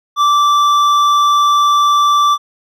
sine tone with hard clipping, 1168 Hz, D6, 10 cents flat, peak -10 dBFS, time 0.16-2.38 s, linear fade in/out 50 ms, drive 8 dB, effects none

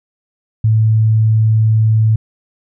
sine tone, 110 Hz, A2, in tune, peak -8 dBFS, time 0.64-2.16 s, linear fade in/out 5 ms, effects none

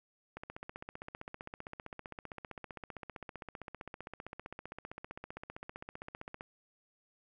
click train, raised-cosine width 0.5 ms, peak -28 dBFS, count 94, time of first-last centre 0.37-6.409 s, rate 15.4 Hz, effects none

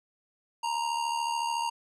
square tone with amplitude modulation, 932.3 Hz, A#5, in tune, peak -26 dBFS, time 0.63-1.7 s, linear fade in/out 10 ms, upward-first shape sine, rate 73.8 Hz, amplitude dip 60%, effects resampled to 22050 Hz

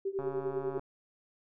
sine tone with tremolo, 390.1 Hz, G4, 8 cents flat, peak -28 dBFS, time 0.05-0.78 s, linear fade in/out 5 ms, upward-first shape triangle, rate 10 Hz, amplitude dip 95%
click train, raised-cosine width 1 ms, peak -28 dBFS, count 85, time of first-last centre 0.19-0.794 s, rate 139 Hz
effects none

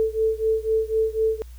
sine beating tone pair, 440 / 444 Hz, A4 / A4, 0 / +16 cents, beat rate 4 Hz, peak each -22 / -23 dBFS, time 0-1.42 s, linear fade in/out 0 ms, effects added 60 Hz sine -38 dBFS peak until 1.58 s + white hiss -56 dBFS RMS until 1.58 s

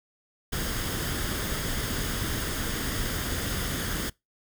pink noise with comb filter, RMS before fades -30 dBFS, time 0.52-4.1 s, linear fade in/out 10 ms, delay 0.6 ms, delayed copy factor +0.5, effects noise-tail reverb RT60 0.2 s tail -24 dB re dry

